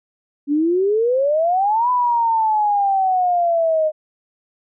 sine exponential two-way sweep, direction up then down, 280 to 1003 to 614 Hz, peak -14 dBFS, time 0.47-3.92 s, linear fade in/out 50 ms, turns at 1.9 s, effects none

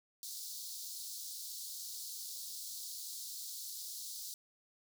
pink high-pass noise, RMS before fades -45 dBFS, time 0.23-4.34 s, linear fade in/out 0 ms, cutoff 4000 Hz, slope 48 dB/octave, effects none

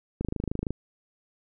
click train, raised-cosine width 3 ms, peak -16 dBFS, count 14, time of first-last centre 0.21-0.706 s, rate 26.2 Hz, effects none

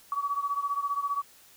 sine beating tone pair, 1133 / 1148 Hz, C#6 / D6, +37 / -40 cents, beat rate 15 Hz, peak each -29 / -32 dBFS, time 0.12-1.22 s, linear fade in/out 2 ms, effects white hiss -56 dBFS RMS until 1.56 s

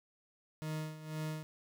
40% pulse tone with tremolo, 155.56 Hz, D#3, in tune, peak -35 dBFS, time 0.62-1.43 s, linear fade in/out 0 ms, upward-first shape sine, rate 2 Hz, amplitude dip 75%, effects none

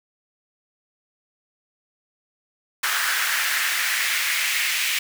pink noise with high-pass filter sweep, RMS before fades -23 dBFS, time 2.83-4.99 s, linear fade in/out 5 ms, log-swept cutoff 1500 to 2300 Hz, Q 2.6, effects none

